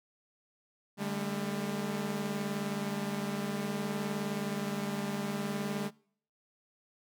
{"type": "chord", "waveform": "sawtooth", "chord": "D suspended fourth", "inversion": "none", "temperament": "equal with one note detuned", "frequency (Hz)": [146.83, 200.6, 220], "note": ["D3", "G3", "A3"], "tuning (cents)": [0, 40, 0], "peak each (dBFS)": [-37, -31, -35], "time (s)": [0.97, 5.91], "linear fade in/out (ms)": 50, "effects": ["noise-tail reverb RT60 0.6 s tail -25 dB re dry"]}